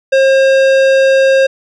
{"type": "tone with tanh clipping", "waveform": "sine", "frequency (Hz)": 536, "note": "C5", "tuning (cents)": 42, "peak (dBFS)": -8, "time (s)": [0.12, 1.47], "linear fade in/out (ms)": 10, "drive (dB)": 16, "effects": []}